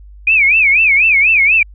sine tone with vibrato, 2400 Hz, D7, 37 cents sharp, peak -7 dBFS, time 0.27-1.63 s, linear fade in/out 5 ms, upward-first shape sine, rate 4.1 Hz, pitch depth 190 cents each way, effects added 50 Hz sine -34 dBFS peak until 1.74 s

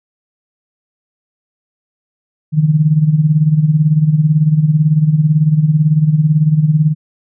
sine tone with tremolo, 153.6 Hz, D#3, 22 cents flat, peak -5 dBFS, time 2.52-6.95 s, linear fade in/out 50 ms, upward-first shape sine, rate 18 Hz, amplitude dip 70%, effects none

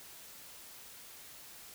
silence, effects white hiss -52 dBFS RMS until 1.74 s

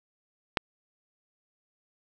click, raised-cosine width 0.3 ms, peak -7 dBFS, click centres 0.572 s, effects none

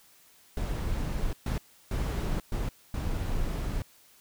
brown noise bursts at uneven times, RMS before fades -30 dBFS, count 5, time 0.57-1.33 / 1.46-1.58 / 1.91-2.4 / 2.52-2.69 / 2.94-3.82 s, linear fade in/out 2 ms, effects white hiss -59 dBFS RMS until 4.2 s

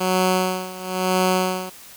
10% pulse tone with tremolo, 185 Hz, F#3, in tune, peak -8 dBFS, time 0-1.7 s, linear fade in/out 10 ms, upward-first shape sine, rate 1 Hz, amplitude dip 85%, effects white hiss -43 dBFS RMS until 1.96 s

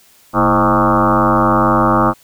sine tone with frequency modulation, 718 Hz, F5, 48 cents sharp, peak -9 dBFS, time 0.33-2.14 s, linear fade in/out 50 ms, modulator 97.8 Hz, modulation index 6.1, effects white hiss -49 dBFS RMS until 2.23 s

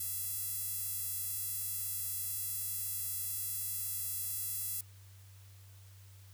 sawtooth tone with high-pass filter, 671 Hz, E5, 31 cents sharp, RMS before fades -38 dBFS, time 0-4.81 s, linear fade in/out 5 ms, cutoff 11000 Hz, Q 1.3, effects added 97 Hz sine -53 dBFS peak until 6.33 s + white hiss -63 dBFS RMS until 6.33 s

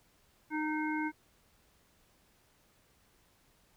harmonic tone, 307.6 Hz, D#4, 20 cents flat, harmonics 1 / 3 / 5 / 7, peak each -33 / -38 / -40 / -41 dBFS, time 0.5-1.12 s, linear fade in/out 50 ms, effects pink hiss -68 dBFS RMS until 3.76 s

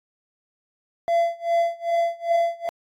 triangle tone with tremolo, 679 Hz, F5, 49 cents flat, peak -14 dBFS, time 1.08-2.69 s, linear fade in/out 0 ms, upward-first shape sine, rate 2.5 Hz, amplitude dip 95%, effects AAC 48 kbps

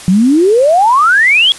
sine exponential sweep, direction up, 174.61 to 3400 Hz, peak -5 dBFS, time 0.08-1.52 s, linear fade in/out 0 ms, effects white hiss -30 dBFS RMS until 1.58 s + resampled to 24000 Hz

